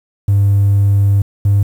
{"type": "tone pair in turn", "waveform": "triangle", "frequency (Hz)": [100.1, 100.48], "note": ["G2", "G2"], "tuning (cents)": [37, 43], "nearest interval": "unison", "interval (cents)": 6, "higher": "second", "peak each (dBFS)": -5, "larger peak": "neither", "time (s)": [[0.28, 1.22], [1.45, 1.63]], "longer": "first", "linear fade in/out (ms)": 5, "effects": ["tanh soft clip ceiling -4 dBFS", "7-bit"]}